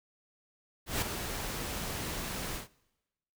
pink noise with ADSR envelope, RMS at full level -29 dBFS, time 0.86-2.68 s, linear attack 160 ms, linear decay 4 ms, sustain -8 dB, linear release 140 ms, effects noise-tail reverb RT60 1.0 s tail -23 dB re dry

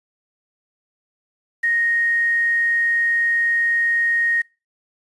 sine tone with quantisation, 1864 Hz, A#6, 1 cent flat, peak -16 dBFS, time 1.63-4.42 s, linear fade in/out 10 ms, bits 7, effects noise-tail reverb RT60 0.3 s tail -24 dB re dry + resampled to 24000 Hz

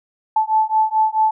sine beating tone pair, 870 / 874.6 Hz, A5 / A5, -20 / -11 cents, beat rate 4.6 Hz, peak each -17 dBFS, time 0.36-1.31 s, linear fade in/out 5 ms, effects none

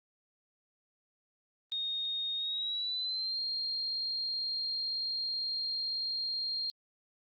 sine tone with pitch glide, 3710 to 4213 Hz, A#7 to C8, -9 to +11 cents, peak -32 dBFS, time 1.72-6.7 s, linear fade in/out 0 ms, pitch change +220 cents, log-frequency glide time 2.36-3.39 s, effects Opus 32 kbps

